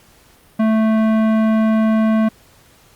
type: tone with tanh clipping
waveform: sine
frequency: 220 Hz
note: A3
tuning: in tune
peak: -14 dBFS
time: 0.59-2.29 s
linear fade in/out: 10 ms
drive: 16 dB
effects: pink hiss -50 dBFS RMS until 2.95 s + Opus 48 kbps